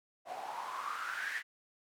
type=noise with band-pass filter sweep; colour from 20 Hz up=white; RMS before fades=-40 dBFS; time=0.25-1.43 s; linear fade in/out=50 ms; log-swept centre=680 to 1900 Hz; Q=8.7; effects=none